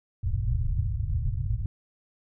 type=low-pass noise; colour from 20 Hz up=white; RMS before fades=-27 dBFS; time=0.23-1.66 s; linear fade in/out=2 ms; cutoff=120 Hz; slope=48 dB/octave; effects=none